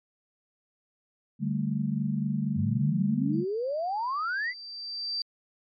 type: chord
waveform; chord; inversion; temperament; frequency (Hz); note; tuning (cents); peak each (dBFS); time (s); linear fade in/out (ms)
sine; D suspended fourth; none; equal; 146.83 / 196 / 220; D3 / G3 / A3; 0 / 0 / 0; -30; 1.39-3.45; 50
type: exponential sweep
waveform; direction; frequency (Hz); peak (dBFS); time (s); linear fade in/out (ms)
sine; up; 89.3 to 2095; -27; 2.55-4.54; 50
type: tone with exponential growth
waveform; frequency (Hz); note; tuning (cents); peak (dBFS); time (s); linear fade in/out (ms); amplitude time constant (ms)
sine; 4676; D8; -8; -27; 3.33-5.22; 2; 410
effects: MP3 48 kbps